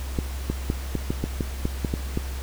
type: clicks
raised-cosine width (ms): 3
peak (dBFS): -11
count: 11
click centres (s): 0.188 / 0.5 / 0.701 / 0.953 / 1.105 / 1.24 / 1.408 / 1.654 / 1.848 / 1.939 / 2.174
effects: added 66 Hz sine -29 dBFS peak until 2.42 s + pink hiss -40 dBFS RMS until 2.42 s